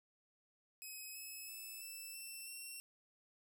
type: tone with pitch steps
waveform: 5% pulse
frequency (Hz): 2546 / 2580 / 2615 / 2650 / 2685 / 2721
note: D#7 / E7 / E7 / E7 / E7 / F7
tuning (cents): +39 / -38 / -15 / +9 / +31 / -46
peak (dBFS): -39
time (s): 0.82-2.8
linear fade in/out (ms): 0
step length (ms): 330
effects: none